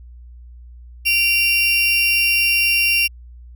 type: tone pair together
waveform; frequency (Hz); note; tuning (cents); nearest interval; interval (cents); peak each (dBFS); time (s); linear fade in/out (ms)
35% pulse; 2349 / 2764; D7 / F7; 0 / -19; minor third; 281; -22 / -13; 1.05-3.08; 20
effects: added 60 Hz sine -37 dBFS peak until 3.55 s